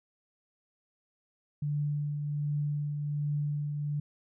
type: tone with tremolo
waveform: sine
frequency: 146.83 Hz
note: D3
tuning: in tune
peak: -27 dBFS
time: 1.62-4 s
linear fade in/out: 5 ms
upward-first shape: triangle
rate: 1.3 Hz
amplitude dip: 40%
effects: none